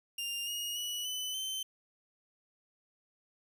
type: tone with pitch steps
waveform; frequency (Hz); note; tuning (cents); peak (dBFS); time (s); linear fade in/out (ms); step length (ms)
sawtooth; 2800 / 2869 / 2939 / 3011 / 3085; F7 / F7 / F#7 / F#7 / G7; +4 / +46 / -12 / +30 / -28; -32; 0.18-1.63; 5; 290
effects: none